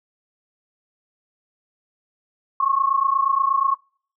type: tone pair together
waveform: sine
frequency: 1080.3 / 1108.7 Hz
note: C#6 / C#6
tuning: -45 / 0 cents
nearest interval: unison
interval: 45 cents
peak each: -19 / -20 dBFS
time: 2.6-3.75 s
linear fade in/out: 5 ms
effects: noise-tail reverb RT60 0.5 s tail -26 dB re dry